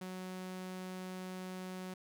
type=tone; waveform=sawtooth; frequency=185 Hz; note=F#3; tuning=in tune; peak=-38 dBFS; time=0.01-1.94 s; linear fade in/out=5 ms; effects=none